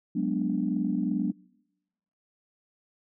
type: chord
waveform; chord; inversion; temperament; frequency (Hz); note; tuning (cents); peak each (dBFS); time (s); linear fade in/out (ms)
sine; G# half-diminished seventh; third; equal with one note detuned; 185 / 207.7 / 245 / 293.7; F#3 / G#3 / B3 / D4; 0 / 0 / -14 / 0; -30; 0.15-1.32; 10
effects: noise-tail reverb RT60 1.0 s tail -26 dB re dry + tanh soft clip ceiling -14 dBFS